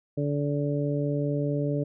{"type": "harmonic tone", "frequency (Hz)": 144.6, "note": "D3", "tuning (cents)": -27, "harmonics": [1, 2, 3, 4], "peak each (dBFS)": [-27, -30, -32, -33], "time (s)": [0.17, 1.84], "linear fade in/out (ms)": 10, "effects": []}